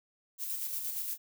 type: noise with tremolo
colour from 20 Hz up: violet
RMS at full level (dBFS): -35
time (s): 0.38-1.18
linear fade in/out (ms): 50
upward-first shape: square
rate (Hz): 8.6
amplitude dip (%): 35
effects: none